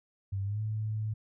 sine tone with pitch glide, 98 to 108.11 Hz, G2 to A2, 0 to -30 cents, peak -30 dBFS, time 0.32-1.14 s, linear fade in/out 10 ms, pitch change +170 cents, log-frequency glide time 0.43-0.61 s, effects none

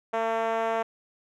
5% pulse tone with band-pass filter, 225.8 Hz, A3, 45 cents sharp, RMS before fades -27 dBFS, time 0.13-0.83 s, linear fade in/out 10 ms, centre 630 Hz, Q 1.9, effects none

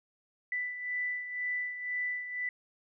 sine beating tone pair, 1984 / 1986 Hz, B6 / B6, +7 / +9 cents, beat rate 2 Hz, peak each -33 / -40 dBFS, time 0.52-2.49 s, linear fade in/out 2 ms, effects none

